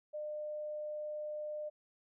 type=tone; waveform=sine; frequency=603 Hz; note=D5; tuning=46 cents sharp; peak=-38 dBFS; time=0.13-1.7 s; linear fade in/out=20 ms; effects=none